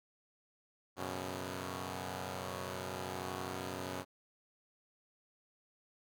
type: chord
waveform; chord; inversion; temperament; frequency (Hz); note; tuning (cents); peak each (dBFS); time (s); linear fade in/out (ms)
5% pulse; F# suspended fourth; none; equal; 92.5 / 123.47 / 138.59; F#2 / B2 / C#3; 0 / 0 / 0; -30 / -34 / -35; 0.96-4.05; 50
effects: none